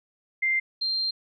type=tone pair in turn; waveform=sine; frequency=2093 / 4174 Hz; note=C7 / C8; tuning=0 / -5 cents; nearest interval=octave; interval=1195 cents; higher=second; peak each=-21 / -24 dBFS; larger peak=first; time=0.42-0.6 / 0.81-1.11 s; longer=second; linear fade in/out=10 ms; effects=none